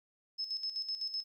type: tone with tremolo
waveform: sine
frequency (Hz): 5200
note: E8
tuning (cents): -24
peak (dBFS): -33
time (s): 0.38-1.24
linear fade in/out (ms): 20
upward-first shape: square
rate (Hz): 7.9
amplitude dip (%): 65
effects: 12-bit